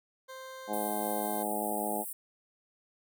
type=tone; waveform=20% pulse; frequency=523.3 Hz; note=C5; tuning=in tune; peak=-38 dBFS; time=0.28-1.44 s; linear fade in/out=20 ms
type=harmonic tone; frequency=105.2 Hz; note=G#2; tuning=23 cents sharp; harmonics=2 / 3 / 4 / 5 / 6 / 7 / 8; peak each=-39 / -40 / -41 / -41 / -39 / -37 / -37 dBFS; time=0.67-2.05 s; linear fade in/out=50 ms
type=high-pass noise; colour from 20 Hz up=pink; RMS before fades=-40 dBFS; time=0.73-2.13 s; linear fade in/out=5 ms; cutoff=8300 Hz; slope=96 dB/octave
effects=none